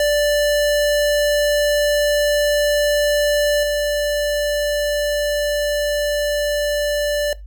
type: tone with level steps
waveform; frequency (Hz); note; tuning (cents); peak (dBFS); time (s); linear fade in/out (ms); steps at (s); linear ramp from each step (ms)
square; 587.3; D5; 0; -15 / -18; 0-7.33; 2; 3.63; 2
effects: noise-tail reverb RT60 0.2 s tail -19 dB re dry + added 50 Hz sine -33 dBFS peak until 7.46 s